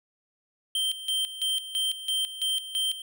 square tone with tremolo, 3136 Hz, G7, in tune, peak -25 dBFS, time 0.75-3.02 s, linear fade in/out 2 ms, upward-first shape square, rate 3 Hz, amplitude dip 75%, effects none

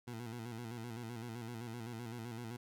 20% pulse tone with vibrato, 116.7 Hz, A#2, 2 cents sharp, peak -38 dBFS, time 0.07-2.57 s, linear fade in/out 10 ms, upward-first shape square, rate 7.8 Hz, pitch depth 69 cents each way, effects none

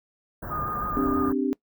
pink band-stop noise, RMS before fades -34 dBFS, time 0.42-1.33 s, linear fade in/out 10 ms, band 1700 to 15000 Hz, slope 96 dB/octave
sine tone with vibrato, 1223 Hz, D#6, 30 cents flat, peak -28 dBFS, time 0.5-1.31 s, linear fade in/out 20 ms, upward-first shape square, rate 6.2 Hz, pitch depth 20 cents each way
sine chord, C suspended second, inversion none, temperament just, 261.6 / 294.3 / 392.4 Hz, C4 / D4 / G4, 0 / +4 / +2 cents, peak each -25 / -26 / -29 dBFS, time 0.97-1.53 s, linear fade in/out 0 ms
effects noise-tail reverb RT60 0.1 s tail -22 dB re dry

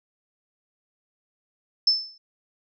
sine tone with exponential decay, 5274 Hz, E8, in tune, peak -13 dBFS, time 1.87-2.18 s, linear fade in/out 5 ms, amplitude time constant 66 ms, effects none

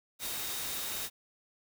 sine tone in noise, 3730 Hz, A#7, in tune, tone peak -45 dBFS, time 0.19-1.1 s, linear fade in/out 50 ms, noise white, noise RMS -37 dBFS, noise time 0.19-1.1 s, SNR -11 dB, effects none

